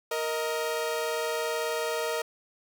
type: tone pair together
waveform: sawtooth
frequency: 466.2 / 627.9 Hz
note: A#4 / D#5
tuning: 0 / +16 cents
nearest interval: perfect fourth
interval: 516 cents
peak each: -26 / -28 dBFS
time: 0.11-2.22 s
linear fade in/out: 5 ms
effects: none